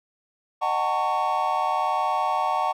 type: tone cluster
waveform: triangle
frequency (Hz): 612 / 745 / 825 / 906 / 1111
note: D#5 / F#5 / G#5 / A#5 / C#6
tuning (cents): -29 / +12 / -12 / -50 / +4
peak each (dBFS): -30 / -24 / -30 / -25 / -25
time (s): 0.61-2.73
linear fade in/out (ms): 20
effects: none